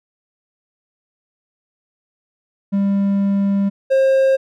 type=tone pair in turn; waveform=triangle; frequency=198.5 / 534.1 Hz; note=G3 / C5; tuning=+22 / +36 cents; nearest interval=octave + perfect fourth; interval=1714 cents; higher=second; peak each=-12 / -9 dBFS; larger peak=second; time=2.72-3.7 / 3.9-4.37 s; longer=first; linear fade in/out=20 ms; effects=none